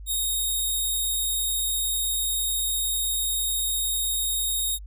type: tone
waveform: 5% pulse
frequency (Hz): 3727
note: A#7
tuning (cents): -1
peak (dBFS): -16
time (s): 0.06-4.79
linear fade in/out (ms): 50
effects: added 50 Hz sine -37 dBFS peak until 4.86 s